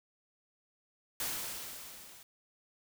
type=noise with level ramp; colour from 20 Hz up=white; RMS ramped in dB=-35 to -55 dBFS; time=1.2-2.23 s; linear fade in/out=2 ms; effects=none